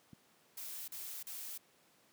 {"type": "click", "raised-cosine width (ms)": 5, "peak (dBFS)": -34, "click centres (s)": 0.132}
{"type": "noise bursts", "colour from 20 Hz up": "blue", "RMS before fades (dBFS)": -45, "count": 3, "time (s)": [0.57, 1.578], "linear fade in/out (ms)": 5, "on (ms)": 310, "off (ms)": 39}
{"effects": ["pink hiss -68 dBFS RMS until 2.12 s", "high-pass 200 Hz 12 dB/octave"]}